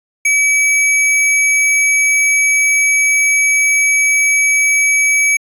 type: tone with sample-and-hold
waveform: sine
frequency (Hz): 2291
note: D7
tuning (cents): -44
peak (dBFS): -9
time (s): 0.25-5.37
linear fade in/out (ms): 5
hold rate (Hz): 8820
effects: resampled to 32000 Hz